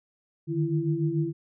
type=tone cluster; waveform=sine; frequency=148.5 / 155.4 / 335 Hz; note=D3 / D#3 / E4; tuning=+20 / -2 / +28 cents; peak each=-28 dBFS; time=0.47-1.33 s; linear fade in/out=50 ms; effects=none